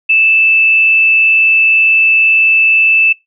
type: tone with frequency modulation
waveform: sine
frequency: 2637 Hz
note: E7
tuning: in tune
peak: -6 dBFS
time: 0.09-3.13 s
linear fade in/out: 10 ms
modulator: 124 Hz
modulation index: 0.23
effects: noise-tail reverb RT60 0.2 s tail -24 dB re dry